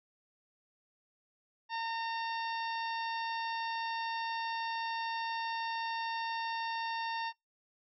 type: harmonic tone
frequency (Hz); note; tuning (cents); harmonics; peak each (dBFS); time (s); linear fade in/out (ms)
913; A#5; -36; 1 / 2 / 3 / 4 / 5 / 6; -35 / -41 / -45 / -47 / -49 / -51; 1.69-7.33; 50
effects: noise-tail reverb RT60 0.2 s tail -26 dB re dry